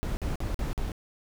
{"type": "noise bursts", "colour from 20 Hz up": "brown", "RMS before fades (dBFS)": -30, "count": 5, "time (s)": [0.03, 0.918], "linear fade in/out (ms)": 0, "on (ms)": 140, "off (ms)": 47, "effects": []}